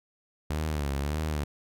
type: tone with vibrato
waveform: sawtooth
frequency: 73.5 Hz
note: D2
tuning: 2 cents sharp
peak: -24 dBFS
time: 0.5-1.44 s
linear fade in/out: 5 ms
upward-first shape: sine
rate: 1.7 Hz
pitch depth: 110 cents each way
effects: none